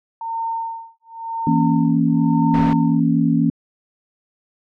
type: tone with tremolo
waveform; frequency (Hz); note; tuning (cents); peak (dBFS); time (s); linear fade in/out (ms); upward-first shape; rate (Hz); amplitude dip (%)
sine; 911; A#5; -40; -20; 0.21-3; 2; sine; 0.96; 100
type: chord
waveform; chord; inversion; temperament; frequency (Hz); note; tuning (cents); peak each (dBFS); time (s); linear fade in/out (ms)
sine; A# diminished; second; equal; 164.81 / 233.1 / 277.2; E3 / A#3 / C#4; 0 / 0 / 0; -18; 1.47-3.5; 2
type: noise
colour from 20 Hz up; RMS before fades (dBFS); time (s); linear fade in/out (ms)
pink; -25; 2.54-2.73; 0
effects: low-pass 2000 Hz 12 dB/octave